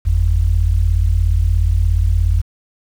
sine tone pair together, 48.05 / 85 Hz, G1 / F2, -34 / -46 cents, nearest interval minor seventh, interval 988 cents, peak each -14 dBFS, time 0.05-2.42 s, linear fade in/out 20 ms, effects 7-bit

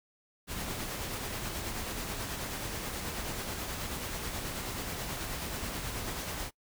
pink noise with tremolo, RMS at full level -36 dBFS, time 0.47-6.51 s, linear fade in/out 50 ms, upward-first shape sine, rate 9.3 Hz, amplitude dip 30%, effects noise-tail reverb RT60 0.1 s tail -23 dB re dry

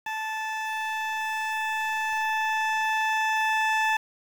20% pulse tone with level ramp, 875 Hz, A5, 10 cents flat, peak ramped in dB -24 to -16 dBFS, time 0.06-3.97 s, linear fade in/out 5 ms, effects low-pass 4000 Hz 12 dB/octave + 7-bit

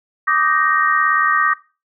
sine chord, Eb major seventh, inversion third, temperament just, 1166.7 / 1244.5 / 1555.6 / 1866.8 Hz, D6 / Eb6 / G6 / Bb6, -12 / 0 / -14 / +2 cents, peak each -18 / -19 / -22 / -18 dBFS, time 0.27-1.54 s, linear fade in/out 10 ms, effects noise-tail reverb RT60 0.3 s tail -18 dB re dry

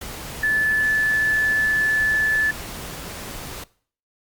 sine tone in noise, 1738 Hz, A6, 22 cents flat, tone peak -17 dBFS, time 0.43-2.51 s, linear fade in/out 5 ms, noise pink, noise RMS -34 dBFS, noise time 0.01-3.64 s, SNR +14 dB, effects noise-tail reverb RT60 0.5 s tail -21 dB re dry + Opus 48 kbps

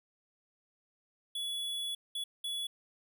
square tone bursts at uneven times, 3400 Hz, G#7, 40 cents sharp, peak -35 dBFS, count 3, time 1.35-1.95 / 2.15-2.24 / 2.44-2.67 s, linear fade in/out 5 ms, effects none

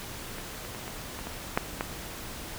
clicks, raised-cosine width 0.5 ms, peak -24 / -25 / -25 / -23 / -23 / -23 / -8 / -13 dBFS, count 8, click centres 0.384 / 0.65 / 0.748 / 0.879 / 1.19 / 1.27 / 1.575 / 1.809 s, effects pink hiss -40 dBFS RMS until 2.58 s

